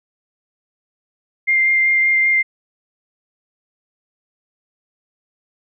sine tone with vibrato, 2104 Hz, C7, 9 cents sharp, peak -12 dBFS, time 1.47-2.43 s, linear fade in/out 20 ms, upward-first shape sine, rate 5.2 Hz, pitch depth 10 cents each way, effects none

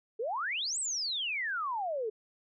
sine exponential two-way sweep, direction up then down, 415.3 to 8400 to 415.3 Hz, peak -31 dBFS, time 0.19-2.1 s, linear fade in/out 10 ms, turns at 0.79 s, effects none

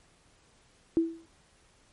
sine tone with exponential decay, 329.6 Hz, E4, in tune, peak -18 dBFS, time 0.97-1.26 s, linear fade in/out 0 ms, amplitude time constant 63 ms, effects pink hiss -63 dBFS RMS until 1.92 s + MP3 48 kbps

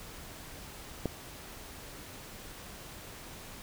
click, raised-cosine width 2 ms, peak -17 dBFS, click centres 1.057 s, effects pink hiss -47 dBFS RMS until 3.62 s

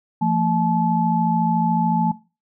sine tone cluster, 171.4 / 225.2 / 863 Hz, F3 / A3 / A5, -32 / +40 / -34 cents, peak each -21 dBFS, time 0.21-2.12 s, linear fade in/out 10 ms, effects noise-tail reverb RT60 0.3 s tail -18 dB re dry

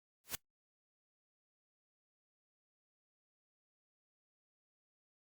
white noise with exponential growth, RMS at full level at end -34 dBFS, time 0.24-0.35 s, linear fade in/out 0 ms, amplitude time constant 22 ms, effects noise-tail reverb RT60 0.1 s tail -21 dB re dry + Opus 48 kbps

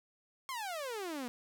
sawtooth exponential sweep, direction down, 1100 to 233.1 Hz, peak -34 dBFS, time 0.49-1.28 s, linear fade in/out 0 ms, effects none

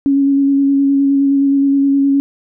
sine tone with vibrato, 277.2 Hz, C#4, in tune, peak -9 dBFS, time 0.06-2.2 s, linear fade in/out 0 ms, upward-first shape square, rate 9.6 Hz, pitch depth 12 cents each way, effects none

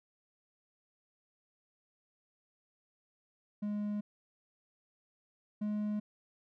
triangle tone pair in turn, 207.7 / 209.9 Hz, G#3 / G#3, 0 / +19 cents, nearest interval unison, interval 19 cents, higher second, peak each -31 / -30 dBFS, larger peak second, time 3.62-4.01 / 5.61-6 s, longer neither, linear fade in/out 10 ms, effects none

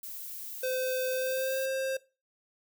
violet noise, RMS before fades -41 dBFS, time 0.03-1.66 s, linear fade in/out 5 ms
square tone with pitch glide, 514 to 530.6 Hz, C5 to C5, -31 to +24 cents, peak -30 dBFS, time 0.63-1.97 s, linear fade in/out 5 ms, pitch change +55 cents, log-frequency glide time 1.13-1.59 s
effects noise-tail reverb RT60 0.3 s tail -20 dB re dry

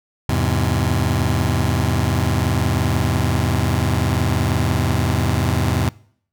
sawtooth chord, E augmented, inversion none, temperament just, 82.41 / 103.01 / 128.76 Hz, E2 / G#2 / B#2, 0 / -14 / -27 cents, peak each -17 dBFS, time 0.29-5.89 s, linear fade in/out 0 ms, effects noise-tail reverb RT60 0.6 s tail -23 dB re dry

